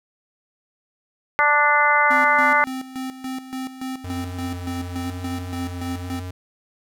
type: harmonic tone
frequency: 293.7 Hz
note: D4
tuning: in tune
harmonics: 2 / 3 / 4 / 5 / 6 / 7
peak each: -26 / -20 / -20 / -20 / -26 / -20 dBFS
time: 1.39-2.64 s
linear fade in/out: 0 ms
type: tone with tremolo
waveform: square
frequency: 260.7 Hz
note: C4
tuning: 6 cents flat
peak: -27 dBFS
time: 2.1-6.2 s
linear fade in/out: 10 ms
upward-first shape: square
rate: 3.5 Hz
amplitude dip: 70%
type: tone with vibrato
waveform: square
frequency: 90 Hz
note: F#2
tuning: 47 cents flat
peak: -30 dBFS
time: 4.04-6.31 s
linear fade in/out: 5 ms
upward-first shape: square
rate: 1 Hz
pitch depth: 15 cents each way
effects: none